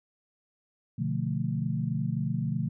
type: chord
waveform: sine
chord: B half-diminished seventh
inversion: none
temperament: equal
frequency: 123.47 / 146.83 / 174.61 / 220 Hz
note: B2 / D3 / F3 / A3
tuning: 0 / 0 / 0 / 0 cents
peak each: -32 / -31 / -33 / -34 dBFS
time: 0.98-2.69 s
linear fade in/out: 10 ms
effects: none